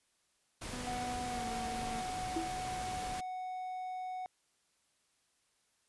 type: noise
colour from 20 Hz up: pink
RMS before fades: -43 dBFS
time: 0.61-3.21 s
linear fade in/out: 10 ms
type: tone with pitch glide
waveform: sawtooth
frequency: 246.9 to 229 Hz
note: B3 to A#3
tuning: 0 to -31 cents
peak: -39 dBFS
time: 0.72-2.02 s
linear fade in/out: 10 ms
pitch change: -131 cents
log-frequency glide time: 1.29-1.46 s
type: tone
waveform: triangle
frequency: 740 Hz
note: F#5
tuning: in tune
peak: -36 dBFS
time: 0.87-4.26 s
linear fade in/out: 0 ms
type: tone with exponential decay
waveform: sine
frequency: 328.9 Hz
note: E4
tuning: 4 cents flat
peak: -30 dBFS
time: 2.36-2.58 s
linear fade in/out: 5 ms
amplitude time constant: 47 ms
effects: white hiss -75 dBFS RMS until 5.88 s + resampled to 24000 Hz